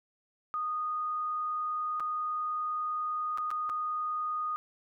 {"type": "tone with dropouts", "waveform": "sine", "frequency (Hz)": 1235, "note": "D#6", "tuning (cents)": -13, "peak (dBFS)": -30, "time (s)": [0.54, 4.56], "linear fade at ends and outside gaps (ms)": 0, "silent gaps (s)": [[1.998, 2.004], [3.375, 3.383], [3.505, 3.513], [3.693, 3.698]], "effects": []}